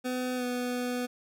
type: tone with pitch glide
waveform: 25% pulse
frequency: 252.2 to 247.2 Hz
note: B3 to B3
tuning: +36 to +2 cents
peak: -26 dBFS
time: 0.04-1.07 s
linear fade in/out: 20 ms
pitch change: -34 cents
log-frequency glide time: 0.36-0.44 s
effects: none